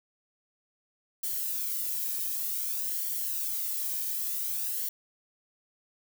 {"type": "noise with flanger", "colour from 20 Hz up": "violet", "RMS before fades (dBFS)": -32, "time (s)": [1.23, 4.89], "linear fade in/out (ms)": 5, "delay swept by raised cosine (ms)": [0.78, 1.45], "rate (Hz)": 0.54, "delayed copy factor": -0.55, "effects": []}